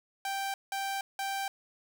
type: tone bursts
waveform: sawtooth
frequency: 784 Hz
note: G5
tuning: in tune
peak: -28 dBFS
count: 3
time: 0.25-1.48 s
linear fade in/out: 2 ms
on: 290 ms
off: 180 ms
effects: none